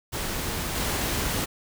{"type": "noise with level steps", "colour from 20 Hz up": "pink", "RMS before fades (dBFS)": [-30, -27], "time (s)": [0.12, 1.46], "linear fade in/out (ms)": 20, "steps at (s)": 0.75, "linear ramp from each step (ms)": 5, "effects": []}